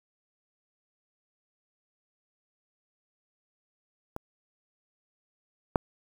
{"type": "clicks", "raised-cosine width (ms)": 1, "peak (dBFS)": [-21, -8], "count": 2, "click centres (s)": [4.164, 5.758], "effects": ["7-bit"]}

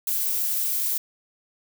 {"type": "noise", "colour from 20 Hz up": "violet", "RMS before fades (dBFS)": -25, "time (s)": [0.07, 0.98], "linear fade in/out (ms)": 5, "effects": []}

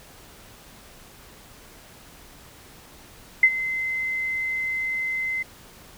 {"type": "tone with ADSR envelope", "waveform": "sine", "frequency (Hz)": 2061, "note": "C7", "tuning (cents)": -27, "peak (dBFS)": -9, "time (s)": [3.43, 5.43], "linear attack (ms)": 4, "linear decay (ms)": 59, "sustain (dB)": -15, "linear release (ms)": 10, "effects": ["pink hiss -48 dBFS RMS until 5.97 s"]}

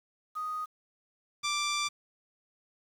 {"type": "tone pair in turn", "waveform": ["sine", "10% pulse"], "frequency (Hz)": [1244.5, 1176.4], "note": ["D#6", "D6"], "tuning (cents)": [0, 3], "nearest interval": "minor second", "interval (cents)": 97, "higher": "first", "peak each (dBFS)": [-32, -20], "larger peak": "second", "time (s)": [[0.35, 0.66], [1.43, 1.89]], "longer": "second", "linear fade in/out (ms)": 20, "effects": ["low-pass 8000 Hz 12 dB/octave", "9-bit"]}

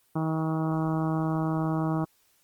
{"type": "harmonic tone", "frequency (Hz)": 159.2, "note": "D#3", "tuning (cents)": 40, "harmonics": [1, 2, 3, 4, 5, 6, 7, 8, 9], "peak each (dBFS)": [-27, -29, -41, -37, -37, -41, -39, -41, -48], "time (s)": [0.15, 2.05], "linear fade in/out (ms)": 10, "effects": ["white hiss -66 dBFS RMS until 2.43 s", "Opus 24 kbps"]}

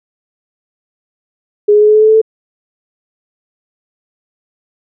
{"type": "tone with pitch steps", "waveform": "sine", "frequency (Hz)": [415.3, 418.9, 422.6, 426.2, 429.9, 433.7, 437.5, 441.3], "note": ["G#4", "G#4", "G#4", "G#4", "A4", "A4", "A4", "A4"], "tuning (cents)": [0, 15, 30, 45, -40, -25, -10, 5], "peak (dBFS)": -4, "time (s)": [1.68, 2.216], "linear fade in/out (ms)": 10, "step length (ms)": 67, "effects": []}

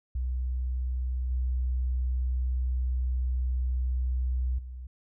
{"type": "tone with level steps", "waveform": "sine", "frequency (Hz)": 62.9, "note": "B1", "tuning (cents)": 32, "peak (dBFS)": [-27, -25, -37], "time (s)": [0.15, 4.87], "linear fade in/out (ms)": 5, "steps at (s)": [1.3, 4.58], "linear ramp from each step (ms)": 10, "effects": []}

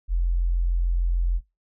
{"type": "tone", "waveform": "sine", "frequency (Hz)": 43.35, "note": "F1", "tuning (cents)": -12, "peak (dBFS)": -19, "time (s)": [0.08, 1.41], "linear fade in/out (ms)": 50, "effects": ["noise-tail reverb RT60 0.2 s tail -20 dB re dry"]}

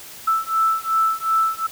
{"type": "beating tone pair", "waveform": "sine", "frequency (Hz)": [1318.5, 1321.2], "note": ["E6", "E6"], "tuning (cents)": [0, 4], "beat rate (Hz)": 2.7, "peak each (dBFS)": [-20, -20], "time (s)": [0.27, 1.67], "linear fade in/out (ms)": 10, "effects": ["white hiss -39 dBFS RMS until 1.71 s"]}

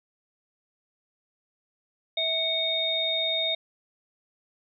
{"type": "tone cluster", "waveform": "sine", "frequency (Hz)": [650, 2230, 3692], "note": ["E5", "C#7", "A#7"], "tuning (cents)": [-24, 10, -17], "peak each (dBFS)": [-31, -34, -25], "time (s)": [2.17, 3.55], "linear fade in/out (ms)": 5, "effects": []}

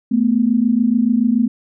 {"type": "tone pair together", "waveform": "sine", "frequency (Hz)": [220.4, 247.4], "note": ["A3", "B3"], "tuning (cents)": [3, 3], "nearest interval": "major second", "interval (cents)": 200, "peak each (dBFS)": -15, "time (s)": [0.11, 1.48], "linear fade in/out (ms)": 10, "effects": []}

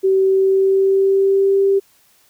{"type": "tone with pitch glide", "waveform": "sine", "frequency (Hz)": [383.2, 392.8], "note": ["G4", "G4"], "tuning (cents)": [-39, 4], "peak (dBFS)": -11, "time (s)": [0.03, 1.8], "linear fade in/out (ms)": 20, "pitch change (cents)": 43, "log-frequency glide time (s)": [0.24, 1.62], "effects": ["white hiss -55 dBFS RMS until 2.29 s"]}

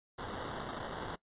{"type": "noise with sample-and-hold", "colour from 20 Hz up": "violet", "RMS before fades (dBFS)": -41, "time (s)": [0.18, 1.16], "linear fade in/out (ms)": 10, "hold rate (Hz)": 2450, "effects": ["noise-tail reverb RT60 0.1 s tail -20 dB re dry", "resampled to 8000 Hz"]}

